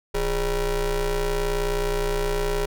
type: ring-modulated tone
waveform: 40% pulse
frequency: 190.4 Hz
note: F#3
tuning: 50 cents sharp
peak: -18 dBFS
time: 0.14-2.66 s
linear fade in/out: 10 ms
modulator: 220 Hz
effects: none